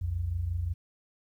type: tone pair together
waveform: sine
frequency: 61.74 / 87.31 Hz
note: B1 / F2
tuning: 0 / 0 cents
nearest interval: tritone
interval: 600 cents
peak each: -35 / -29 dBFS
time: 0.01-0.74 s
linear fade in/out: 10 ms
effects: 11-bit